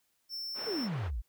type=tone; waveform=square; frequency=5380 Hz; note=E8; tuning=34 cents sharp; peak=-37 dBFS; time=0.29-0.89 s; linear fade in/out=50 ms
type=band-pass noise; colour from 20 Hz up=pink; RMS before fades=-45 dBFS; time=0.54-1.11 s; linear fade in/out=50 ms; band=340 to 2100 Hz; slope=12 dB/octave
type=exponential sweep; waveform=sine; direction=down; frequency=493.9 to 46.25 Hz; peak=-32 dBFS; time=0.66-1.22 s; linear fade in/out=20 ms
effects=white hiss -75 dBFS RMS until 1.28 s